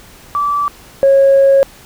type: tone pair in turn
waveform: sine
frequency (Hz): 1159 / 547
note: D6 / C#5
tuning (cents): -23 / -23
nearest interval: octave + minor second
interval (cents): 1300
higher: first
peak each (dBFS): -12 / -4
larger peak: second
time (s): 0.35-0.68 / 1.03-1.63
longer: second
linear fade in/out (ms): 0
effects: tanh soft clip ceiling -2 dBFS + pink hiss -40 dBFS RMS until 1.85 s